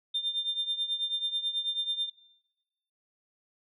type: tone with tremolo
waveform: sine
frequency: 3600 Hz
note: A7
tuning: 39 cents sharp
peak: -24 dBFS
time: 0.14-2.1 s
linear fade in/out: 10 ms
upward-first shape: triangle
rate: 9.2 Hz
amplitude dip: 85%
effects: noise-tail reverb RT60 1.0 s tail -20 dB re dry + tanh soft clip ceiling -23 dBFS